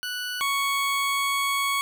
20% pulse tone pair in turn, 1480 / 1111.8 Hz, F#6 / C#6, 0 / +5 cents, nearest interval perfect fourth, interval 495 cents, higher first, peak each -24 / -18 dBFS, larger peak second, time 0.03-0.41 / 0.41-1.81 s, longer second, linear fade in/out 0 ms, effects none

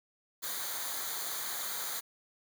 white noise with comb filter, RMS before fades -37 dBFS, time 0.42-2.01 s, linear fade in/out 20 ms, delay 0.37 ms, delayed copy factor -0.75, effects none

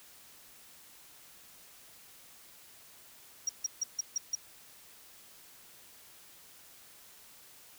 sine tone bursts, 5660 Hz, F8, 22 cents sharp, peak -27 dBFS, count 6, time 3.47-4.352 s, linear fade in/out 5 ms, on 22 ms, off 150 ms, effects tanh soft clip ceiling -23 dBFS + white hiss -56 dBFS RMS until 7.78 s

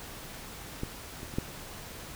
clicks, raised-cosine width 3 ms, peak -20 / -27 / -29 / -15 dBFS, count 4, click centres 0.834 / 1.231 / 1.339 / 1.385 s, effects pink hiss -44 dBFS RMS until 2.15 s

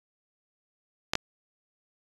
clicks, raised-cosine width 0.2 ms, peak -7 dBFS, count 2, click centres 1.135 / 1.154 s, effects resampled to 24000 Hz

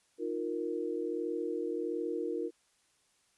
sine chord, Eb suspended second, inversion none, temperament equal with one note detuned, 311.1 / 352.5 / 466.2 Hz, Eb4 / F4 / Bb4, 0 / +16 / 0 cents, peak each -38 / -36 / -36 dBFS, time 0.18-2.51 s, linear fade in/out 50 ms, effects white hiss -71 dBFS RMS until 3.37 s + resampled to 24000 Hz

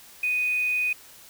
sine tone with quantisation, 2489 Hz, D#7, in tune, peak -22 dBFS, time 0.23-0.93 s, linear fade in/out 5 ms, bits 7, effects white hiss -49 dBFS RMS until 1.29 s

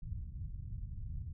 pink low-pass noise, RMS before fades -42 dBFS, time 0.02-1.33 s, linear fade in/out 10 ms, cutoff 130 Hz, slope 24 dB/octave, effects none

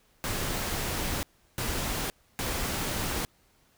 pink noise bursts at uneven times, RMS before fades -31 dBFS, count 3, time 0.24-1.23 / 1.58-2.1 / 2.39-3.25 s, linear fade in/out 0 ms, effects pink hiss -65 dBFS RMS until 3.77 s

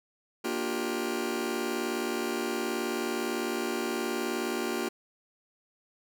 sawtooth chord, G minor seventh, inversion first, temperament just, 235.2 / 294 / 352.8 / 392 Hz, Bb3 / D4 / F4 / G4, +16 / +2 / +18 / 0 cents, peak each -31 / -34 / -29 / -31 dBFS, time 0.44-4.89 s, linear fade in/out 10 ms, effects none

